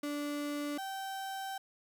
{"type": "tone pair in turn", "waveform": "35% pulse", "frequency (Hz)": [291.4, 775.3], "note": ["D4", "G5"], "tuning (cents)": [-13, -19], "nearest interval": "octave + perfect fourth", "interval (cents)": 1694, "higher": "second", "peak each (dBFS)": [-33, -36], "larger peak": "first", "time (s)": [[0.03, 0.78], [0.78, 1.58]], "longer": "second", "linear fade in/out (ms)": 5, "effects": []}